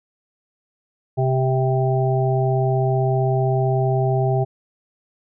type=harmonic tone; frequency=130.81 Hz; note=C3; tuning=in tune; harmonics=1 / 3 / 5 / 6; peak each=-18 / -23 / -25 / -26 dBFS; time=1.17-4.45 s; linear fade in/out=20 ms; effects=none